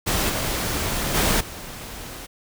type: noise with level steps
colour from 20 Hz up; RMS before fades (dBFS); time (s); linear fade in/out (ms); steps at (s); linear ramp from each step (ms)
pink; -22 / -25 / -20 / -36; 0.06-2.27; 20; 0.29 / 1.14 / 1.4; 10
effects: none